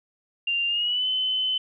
sine tone with pitch glide, 2787 to 3039 Hz, F7 to F#7, -4 to +46 cents, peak -22 dBFS, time 0.47-1.58 s, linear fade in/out 5 ms, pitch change +150 cents, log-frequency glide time 0.67-1.07 s, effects none

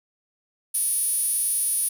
5% pulse tone with high-pass filter, 381.5 Hz, G4, 47 cents flat, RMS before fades -24 dBFS, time 0.74-1.89 s, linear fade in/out 10 ms, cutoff 9800 Hz, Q 7.5, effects none

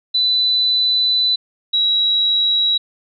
sine tone pair in turn, 3993 / 3873 Hz, B7 / B7, +18 / -35 cents, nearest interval minor second, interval 53 cents, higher first, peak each -13 / -13 dBFS, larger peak neither, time 0.14-1.36 / 1.73-2.78 s, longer first, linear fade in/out 10 ms, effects none

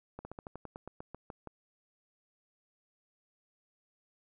slowing click train, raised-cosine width 1 ms, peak -29 dBFS, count 13, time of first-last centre 0.19-1.473 s, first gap 60 ms, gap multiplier 1.1, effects none

